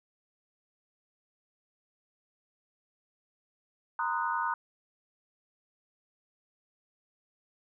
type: chord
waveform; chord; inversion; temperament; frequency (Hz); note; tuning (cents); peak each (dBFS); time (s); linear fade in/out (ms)
sine; C half-diminished seventh; third; equal with one note detuned; 932.3 / 1022.6 / 1244.5 / 1480; Bb5 / C6 / Eb6 / Gb6; 0 / -40 / 0 / 0; -32 / -35 / -34 / -35; 3.99-4.54; 2
effects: none